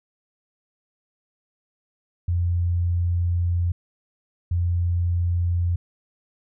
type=tone pair in turn; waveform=sine; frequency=87.1 / 87.1 Hz; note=F2 / F2; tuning=-4 / -4 cents; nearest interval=unison; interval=0 cents; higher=neither; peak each=-19 dBFS; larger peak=neither; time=2.28-3.72 / 4.51-5.76 s; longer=first; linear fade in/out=5 ms; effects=none